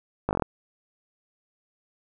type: slowing click train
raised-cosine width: 1 ms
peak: -10 dBFS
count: 7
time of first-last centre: 0.29-0.423 s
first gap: 19 ms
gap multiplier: 1.06
effects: none